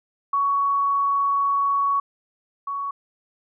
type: tone pair in turn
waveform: sine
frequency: 1119 / 1119 Hz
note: C#6 / C#6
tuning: +16 / +16 cents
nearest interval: unison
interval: 0 cents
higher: neither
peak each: -18 / -25 dBFS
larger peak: first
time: 0.33-2 / 2.67-2.91 s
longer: first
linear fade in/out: 5 ms
effects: none